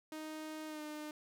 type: tone with pitch glide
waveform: sawtooth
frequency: 311.1 to 302.6 Hz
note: D#4 to D#4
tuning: 0 to -48 cents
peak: -39 dBFS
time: 0.12-1.11 s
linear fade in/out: 2 ms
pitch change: -48 cents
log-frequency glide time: 0.67-0.82 s
effects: none